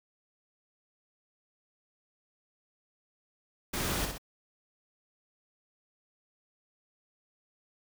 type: noise with echo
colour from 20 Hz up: pink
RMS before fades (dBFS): -33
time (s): 3.73-4.06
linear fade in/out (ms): 10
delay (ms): 61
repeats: 2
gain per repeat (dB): -5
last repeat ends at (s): 4.182
effects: none